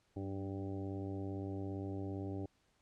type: harmonic tone with a mistuned harmonic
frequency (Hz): 97.6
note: G2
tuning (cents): -7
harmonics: 1 / 2 / 3 / 4 / 5 / 6 / 7 / 8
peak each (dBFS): -42 / -49 / -43 / -47 / -55 / -53 / -60 / -55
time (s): 0.16-2.46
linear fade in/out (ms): 5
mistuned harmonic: 2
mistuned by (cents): -49
effects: pink hiss -75 dBFS RMS until 2.81 s + low-pass 8000 Hz 12 dB/octave